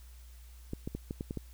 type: clicks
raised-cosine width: 3 ms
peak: -23 dBFS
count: 7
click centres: 0.734 / 0.875 / 0.95 / 1.109 / 1.209 / 1.309 / 1.373 s
effects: added 60 Hz sine -49 dBFS peak until 1.53 s + white hiss -62 dBFS RMS until 1.53 s